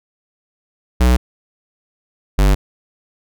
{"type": "tone pair in turn", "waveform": "square", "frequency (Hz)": [61.74, 49], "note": ["B1", "G1"], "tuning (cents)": [0, 0], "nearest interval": "major third", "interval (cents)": 400, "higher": "first", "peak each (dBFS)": -10, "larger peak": "neither", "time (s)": [[1, 1.17], [2.38, 2.55]], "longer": "neither", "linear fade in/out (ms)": 10, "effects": []}